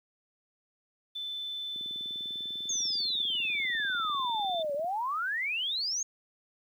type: tone with pitch glide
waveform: sine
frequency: 3520 to 3555 Hz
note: A7 to A7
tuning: 0 to +17 cents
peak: -34 dBFS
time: 1.15-4.63 s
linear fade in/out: 10 ms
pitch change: +17 cents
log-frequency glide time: 1.94-4.2 s
type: click train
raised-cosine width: 3 ms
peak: -36 dBFS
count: 63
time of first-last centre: 1.76-4.845 s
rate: 20.1 Hz
type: exponential two-way sweep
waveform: sine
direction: down then up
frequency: 6645 to 554.4 to 6645 Hz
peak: -29 dBFS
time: 2.69-6.03 s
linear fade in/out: 5 ms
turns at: 4.74 s
effects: high-pass 200 Hz 12 dB/octave + 10-bit